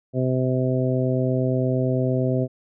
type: harmonic tone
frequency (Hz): 128.7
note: C3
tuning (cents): -28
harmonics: 1 / 2 / 3 / 4 / 5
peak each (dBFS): -22 / -25 / -27 / -28 / -29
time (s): 0.13-2.48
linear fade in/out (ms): 50
effects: none